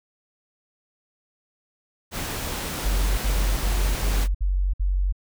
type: noise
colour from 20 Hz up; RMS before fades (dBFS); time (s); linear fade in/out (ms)
pink; -30; 2.11-4.28; 50
type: tone bursts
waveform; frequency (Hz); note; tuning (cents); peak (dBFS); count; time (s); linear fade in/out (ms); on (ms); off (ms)
sine; 46.55; F#1; +11; -19; 6; 2.85-5.125; 10; 330; 59
effects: none